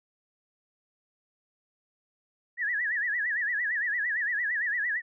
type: tone with vibrato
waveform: sine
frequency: 1805 Hz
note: A6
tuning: 44 cents sharp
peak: -26 dBFS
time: 2.57-5.02 s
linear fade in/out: 50 ms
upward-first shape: sine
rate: 8.8 Hz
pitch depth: 160 cents each way
effects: none